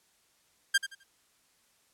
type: tone with echo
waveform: sawtooth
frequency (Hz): 1597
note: G6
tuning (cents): +32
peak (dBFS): -17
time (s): 0.74-0.78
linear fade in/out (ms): 10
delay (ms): 86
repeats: 3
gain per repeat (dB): -12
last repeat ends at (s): 1.038
effects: white hiss -68 dBFS RMS until 1.93 s + low-pass 11000 Hz 12 dB/octave